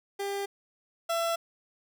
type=tone pair in turn; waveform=30% pulse; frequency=399 / 671 Hz; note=G4 / E5; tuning=+31 / +31 cents; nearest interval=major sixth; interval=900 cents; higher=second; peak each=-28 / -24 dBFS; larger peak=second; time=0.19-0.46 / 1.09-1.36 s; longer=neither; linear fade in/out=10 ms; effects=none

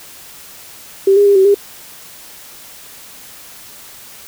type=tone with pitch steps; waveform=sine; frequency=390.1 / 406.8 / 401.8 / 382.6 / 403.4 Hz; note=G4 / G#4 / G4 / G4 / G4; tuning=-8 / -36 / +43 / -42 / +50 cents; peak=-6 dBFS; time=1.07-1.545 s; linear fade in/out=5 ms; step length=95 ms; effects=white hiss -37 dBFS RMS until 4.27 s

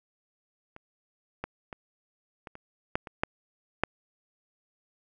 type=clicks; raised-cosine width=0.5 ms; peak=-30 / -18 / -24 / -26 / -29 / -11 / -25 / -10 / -8 dBFS; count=9; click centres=0.764 / 1.44 / 1.728 / 2.472 / 2.554 / 2.955 / 3.072 / 3.235 / 3.836 s; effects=none

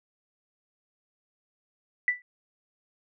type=tone with exponential decay; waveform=sine; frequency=1975.5 Hz; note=B6; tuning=in tune; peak=-17 dBFS; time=2.08-2.22 s; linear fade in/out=1 ms; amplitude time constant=30 ms; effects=none

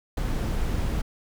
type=noise with ADSR envelope; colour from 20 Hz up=brown; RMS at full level=-23 dBFS; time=0.17-1.02 s; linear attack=6 ms; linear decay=5 ms; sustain=-3 dB; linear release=11 ms; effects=none

